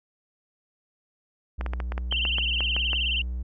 triangle tone with pitch glide, 60.8 to 61.51 Hz, B1 to B1, -26 to -6 cents, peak -26 dBFS, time 1.58-3.43 s, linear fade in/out 10 ms, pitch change +20 cents, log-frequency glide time 2-3.17 s
clicks, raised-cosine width 0.5 ms, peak -17 dBFS, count 12, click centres 1.611 / 1.663 / 1.735 / 1.802 / 1.921 / 1.979 / 2.125 / 2.252 / 2.384 / 2.606 / 2.765 / 2.932 s
sine tone with vibrato, 2915 Hz, F#7, 26 cents flat, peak -24 dBFS, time 2.11-3.22 s, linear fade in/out 5 ms, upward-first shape sine, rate 19 Hz, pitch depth 140 cents each way
effects none

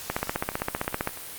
two click trains, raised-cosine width 0.5 ms, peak -10 / -24 dBFS, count 16 / 13, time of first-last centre 0.1-1.074 / 0.19-1.174 s, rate 15.4 / 12.2 Hz, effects white hiss -39 dBFS RMS until 1.38 s + Opus 48 kbps

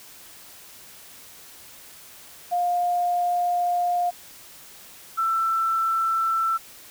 sine tone pair in turn, 707 / 1334.6 Hz, F5 / E6, +21 / +21 cents, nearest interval major seventh, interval 1100 cents, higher second, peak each -20 dBFS, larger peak neither, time 2.51-4.11 / 5.17-6.58 s, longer first, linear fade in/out 20 ms, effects white hiss -46 dBFS RMS until 6.9 s

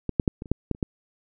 clicks, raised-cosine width 3 ms, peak -13 / -6 / -7 / -21 / -29 / -8 / -10 / -30 / -11 dBFS, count 9, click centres 0.093 / 0.198 / 0.278 / 0.421 / 0.458 / 0.516 / 0.713 / 0.749 / 0.828 s, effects none

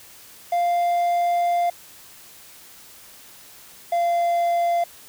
triangle tone pair in turn, 697 / 689.4 Hz, F5 / F5, -4 / -23 cents, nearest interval unison, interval 19 cents, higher first, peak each -16 dBFS, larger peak neither, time 0.52-1.7 / 3.92-4.84 s, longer first, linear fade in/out 5 ms, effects white hiss -46 dBFS RMS until 5.08 s

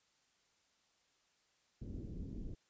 pink low-pass noise, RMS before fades -45 dBFS, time 1.81-2.55 s, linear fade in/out 10 ms, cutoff 340 Hz, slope 24 dB/octave, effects white hiss -75 dBFS RMS until 2.69 s + resampled to 16000 Hz

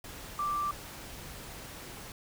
sine tone in noise, 1174.7 Hz, D6, in tune, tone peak -29 dBFS, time 0.39-0.71 s, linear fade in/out 2 ms, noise pink, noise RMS -45 dBFS, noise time 0.04-2.12 s, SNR +13 dB, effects none

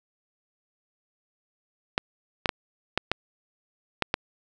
clicks, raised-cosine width 0.3 ms, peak -6 dBFS, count 7, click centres 1.979 / 2.458 / 2.492 / 2.976 / 3.116 / 4.023 / 4.141 s, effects none

